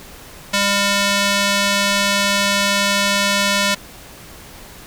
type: tone with band-pass filter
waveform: square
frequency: 200.7 Hz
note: G3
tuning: 41 cents sharp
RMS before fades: -17 dBFS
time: 0.53-3.75 s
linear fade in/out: 10 ms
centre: 4000 Hz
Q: 0.6
effects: pink hiss -39 dBFS RMS until 4.86 s